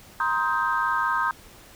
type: chord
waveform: sine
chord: C minor seventh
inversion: third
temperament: just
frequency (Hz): 941.9 / 1046.5 / 1255.8 / 1569.8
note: Bb5 / C6 / Eb6 / G6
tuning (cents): +18 / 0 / +16 / +2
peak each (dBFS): -27 / -27 / -26 / -26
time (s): 0.2-1.31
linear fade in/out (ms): 2
effects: tanh soft clip ceiling -11 dBFS + pink hiss -49 dBFS RMS until 1.75 s